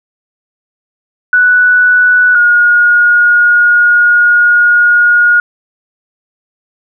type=tone pair in turn; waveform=sine; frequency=1480 / 1437 Hz; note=F#6 / F6; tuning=0 / +49 cents; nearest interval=minor second; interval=51 cents; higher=first; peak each=-4 dBFS; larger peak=neither; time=1.33-2.35 / 2.35-5.4 s; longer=second; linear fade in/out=2 ms; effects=none